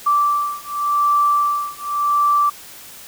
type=beating tone pair; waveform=sine; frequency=1167 / 1167.88 Hz; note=D6 / D6; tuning=-11 / -10 cents; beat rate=0.88 Hz; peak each=-18 dBFS; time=0.06-2.5 s; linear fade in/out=10 ms; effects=white hiss -39 dBFS RMS until 3.07 s